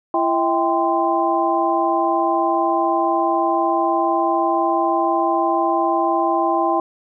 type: tone cluster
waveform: sine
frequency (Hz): 336.7 / 646 / 790 / 1036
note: E4 / E5 / G5 / C6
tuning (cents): +37 / -35 / +13 / -17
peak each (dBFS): -21 / -22 / -20 / -21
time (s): 0.14-6.8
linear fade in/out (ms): 2
effects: none